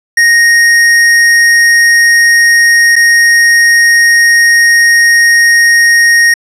square tone with dropouts, 1864.7 Hz, A#6, in tune, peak -4 dBFS, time 0.17-6.34 s, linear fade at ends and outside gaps 5 ms, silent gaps 2.957-2.962 s, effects low-pass 10000 Hz 12 dB/octave

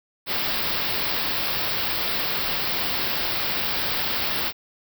white band-stop noise, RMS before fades -25 dBFS, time 0.26-4.53 s, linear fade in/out 50 ms, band 5300 to 15000 Hz, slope 96 dB/octave, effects none

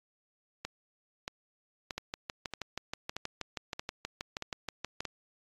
two click trains, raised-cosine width 0.2 ms, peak -18 / -19 dBFS, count 20 / 8, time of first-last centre 1.98-5.005 / 0.65-5.053 s, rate 6.28 / 1.59 Hz, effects AAC 32 kbps

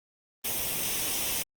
white noise with comb filter, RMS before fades -30 dBFS, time 0.44-1.43 s, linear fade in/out 10 ms, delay 0.34 ms, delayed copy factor +0.55, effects Opus 24 kbps

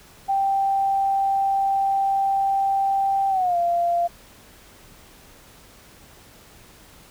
sine tone with pitch glide, 784 to 690.4 Hz, G5 to F5, 0 to -20 cents, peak -18 dBFS, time 0.28-4.08 s, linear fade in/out 20 ms, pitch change -220 cents, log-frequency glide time 3.29-3.57 s, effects pink hiss -49 dBFS RMS until 7.1 s

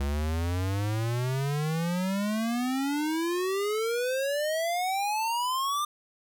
square exponential sweep, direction up, 68.5 to 1205 Hz, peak -27 dBFS, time 0-5.85 s, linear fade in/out 5 ms, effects none

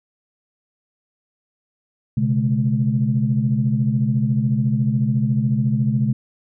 sine tone cluster, 124.5 / 138.5 / 212.5 Hz, B2 / C#3 / G#3, +14 / -1 / +40 cents, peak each -20 dBFS, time 2.17-6.13 s, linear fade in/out 5 ms, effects tanh soft clip ceiling -6 dBFS

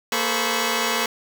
10% pulse tone cluster, 231.7 / 429 / 517 / 980 / 1113 Hz, A#3 / A4 / C5 / B5 / C#6, -10 / -44 / -21 / -14 / +7 cents, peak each -19 dBFS, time 0.12-1.06 s, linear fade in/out 2 ms, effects none

